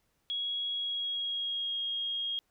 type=tone with pitch glide; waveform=sine; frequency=3322 to 3261 Hz; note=G#7 to G#7; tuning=0 to -32 cents; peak=-31 dBFS; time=0.3-2.39 s; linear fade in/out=0 ms; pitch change=-32 cents; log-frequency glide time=0.7-1.8 s; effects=pink hiss -75 dBFS RMS until 2.5 s